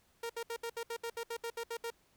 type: tone bursts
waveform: sawtooth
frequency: 464.8 Hz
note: A#4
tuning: 5 cents flat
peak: -33 dBFS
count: 13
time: 0.23-1.904 s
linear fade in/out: 5 ms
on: 66 ms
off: 68 ms
effects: pink hiss -70 dBFS RMS until 2.16 s